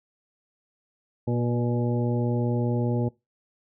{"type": "harmonic tone with a mistuned harmonic", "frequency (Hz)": 120, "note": "B2", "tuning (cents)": -49, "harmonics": [1, 2, 3, 4, 5, 7], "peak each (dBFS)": [-25, -28, -31, -33, -37, -39], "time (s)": [1.27, 3.09], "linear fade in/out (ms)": 10, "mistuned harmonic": 4, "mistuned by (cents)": 18, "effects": ["noise-tail reverb RT60 0.2 s tail -20 dB re dry"]}